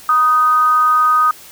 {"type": "tone with amplitude modulation", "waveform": "sine", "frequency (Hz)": 1244.5, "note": "D#6", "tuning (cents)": 0, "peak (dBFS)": -7, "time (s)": [0.09, 1.31], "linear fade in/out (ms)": 2, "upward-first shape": "sine", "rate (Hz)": 279, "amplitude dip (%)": 50, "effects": ["white hiss -39 dBFS RMS until 1.51 s"]}